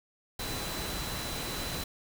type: tone in noise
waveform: sine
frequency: 4000 Hz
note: B7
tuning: 21 cents sharp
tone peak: -42 dBFS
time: 0.39-1.84 s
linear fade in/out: 5 ms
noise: pink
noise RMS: -36 dBFS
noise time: 0.39-1.84 s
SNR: -9 dB
effects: none